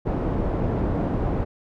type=low-pass noise; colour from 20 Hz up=pink; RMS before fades=-24 dBFS; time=0.05-1.45 s; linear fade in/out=20 ms; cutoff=630 Hz; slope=12 dB/octave; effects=none